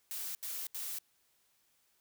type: noise bursts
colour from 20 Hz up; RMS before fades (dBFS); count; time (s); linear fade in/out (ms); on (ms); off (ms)
blue; -40; 3; 0.11-0.986; 0; 240; 78
effects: white hiss -73 dBFS RMS until 2 s